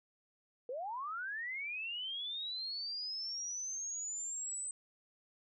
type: linear sweep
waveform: sine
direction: up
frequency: 466.2 to 8150 Hz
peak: -38 dBFS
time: 0.69-4.71 s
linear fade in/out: 2 ms
effects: none